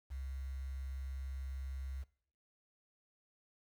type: tone with quantisation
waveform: sine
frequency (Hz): 66.7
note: C2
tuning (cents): +34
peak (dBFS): -40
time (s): 0.1-2.04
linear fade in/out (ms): 20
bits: 10
effects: noise-tail reverb RT60 0.6 s tail -20 dB re dry